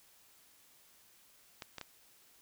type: clicks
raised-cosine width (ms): 0.2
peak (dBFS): -25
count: 3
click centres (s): 1.622 / 1.783 / 1.813
effects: white hiss -64 dBFS RMS until 2.41 s